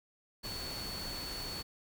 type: tone in noise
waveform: sine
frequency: 4435 Hz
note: C#8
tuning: in tune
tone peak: -41 dBFS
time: 0.43-1.63 s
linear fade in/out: 20 ms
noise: pink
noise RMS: -43 dBFS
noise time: 0.43-1.63 s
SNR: -1 dB
effects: none